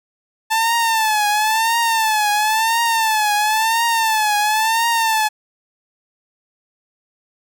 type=tone with vibrato; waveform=sawtooth; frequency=880 Hz; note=A5; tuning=in tune; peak=-11 dBFS; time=0.5-5.29 s; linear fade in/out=20 ms; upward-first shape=triangle; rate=0.97 Hz; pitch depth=110 cents each way; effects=none